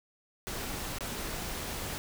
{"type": "noise with dropouts", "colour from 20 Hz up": "pink", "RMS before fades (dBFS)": -37, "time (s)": [0.47, 1.98], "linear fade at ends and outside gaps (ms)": 0, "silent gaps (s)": [0.985, 1.007], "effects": []}